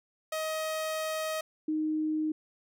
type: tone pair in turn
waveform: sawtooth / sine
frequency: 630 / 310.1 Hz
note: D#5 / D#4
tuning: +21 / -6 cents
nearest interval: octave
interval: 1227 cents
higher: first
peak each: -27 dBFS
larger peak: neither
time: 0.32-1.41 / 1.68-2.32 s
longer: first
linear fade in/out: 5 ms
effects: none